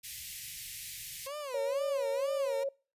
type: band-stop noise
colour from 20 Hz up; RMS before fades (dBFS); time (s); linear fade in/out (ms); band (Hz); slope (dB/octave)
white; -42; 0.03-1.28; 20; 160 to 1900; 48
type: tone with vibrato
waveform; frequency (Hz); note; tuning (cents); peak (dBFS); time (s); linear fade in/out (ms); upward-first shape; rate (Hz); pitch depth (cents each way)
30% pulse; 523.3; C5; 0; -35; 1.26-2.64; 10; sine; 2.1; 240
type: tone with pitch glide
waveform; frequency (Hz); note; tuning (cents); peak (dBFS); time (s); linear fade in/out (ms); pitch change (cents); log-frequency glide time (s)
sine; 555 to 549.3; C#5 to C#5; +2 to -16; -30; 1.54-2.69; 5; -18; 1.88-2.32
effects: noise-tail reverb RT60 0.4 s tail -26 dB re dry + resampled to 32000 Hz